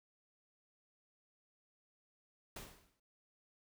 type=noise with exponential decay; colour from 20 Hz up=pink; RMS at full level=-45 dBFS; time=2.56-3 s; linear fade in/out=5 ms; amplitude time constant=94 ms; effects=none